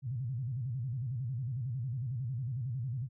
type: tone with vibrato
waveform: sine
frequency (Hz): 124.4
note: B2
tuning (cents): +13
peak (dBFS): -33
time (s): 0.02-3.09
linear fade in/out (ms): 50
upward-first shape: square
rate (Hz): 11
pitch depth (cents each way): 150
effects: none